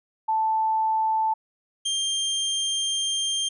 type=tone pair in turn; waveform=sine / sawtooth; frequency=880 / 3183 Hz; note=A5 / G7; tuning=0 / +26 cents; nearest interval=octave + minor seventh; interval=2226 cents; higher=second; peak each=-20 dBFS; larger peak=neither; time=0.28-1.34 / 1.85-3.49 s; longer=second; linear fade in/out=10 ms; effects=resampled to 24000 Hz